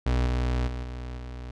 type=tone with level steps; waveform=35% pulse; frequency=61.74 Hz; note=B1; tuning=in tune; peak=-20 / -22 / -29 / -32 / -34 dBFS; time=0.06-1.51 s; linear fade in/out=5 ms; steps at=0.26 / 0.67 / 0.83 / 1.17 s; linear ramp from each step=10 ms; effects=low-pass 5000 Hz 12 dB/octave